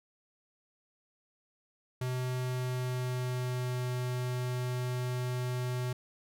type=tone with pitch glide; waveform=square; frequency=126.8 to 125.13 Hz; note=B2 to B2; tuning=+46 to +23 cents; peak=-32 dBFS; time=2.01-5.93 s; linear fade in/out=5 ms; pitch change=-23 cents; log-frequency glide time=2.38-3.86 s; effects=none